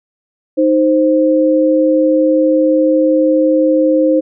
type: tone pair together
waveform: sine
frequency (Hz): 311.2 / 523.3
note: D#4 / C5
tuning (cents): 0 / 0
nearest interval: major sixth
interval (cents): 900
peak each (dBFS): -11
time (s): 0.57-4.21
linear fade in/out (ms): 20
effects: none